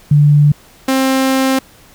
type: tone pair in turn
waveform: sine / sawtooth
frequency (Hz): 146.83 / 264.9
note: D3 / C4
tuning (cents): 0 / +22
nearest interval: minor seventh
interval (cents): 1022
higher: second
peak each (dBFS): -5 / -7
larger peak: first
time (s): 0.11-0.52 / 0.88-1.59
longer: second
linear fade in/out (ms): 5
effects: pink hiss -44 dBFS RMS until 1.94 s